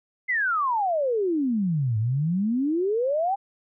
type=exponential two-way sweep; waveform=sine; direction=down then up; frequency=2100 to 105.1 to 814 Hz; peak=-21 dBFS; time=0.28-3.36 s; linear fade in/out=20 ms; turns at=1.98 s; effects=none